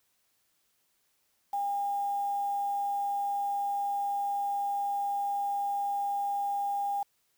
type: tone with quantisation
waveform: sine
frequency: 806 Hz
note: G5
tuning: 48 cents sharp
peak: -28 dBFS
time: 1.53-7.03 s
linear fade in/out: 5 ms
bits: 8
effects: white hiss -73 dBFS RMS until 7.37 s